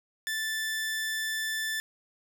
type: tone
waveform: sawtooth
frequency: 1760 Hz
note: A6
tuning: in tune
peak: -26 dBFS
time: 0.27-1.8 s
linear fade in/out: 0 ms
effects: none

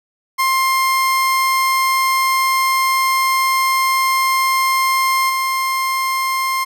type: tone with level steps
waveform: 30% pulse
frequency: 1057 Hz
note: C6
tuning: 17 cents sharp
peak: -11 / -14 dBFS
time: 0.38-6.65 s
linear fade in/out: 20 ms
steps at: 5.29 s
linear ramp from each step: 10 ms
effects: none

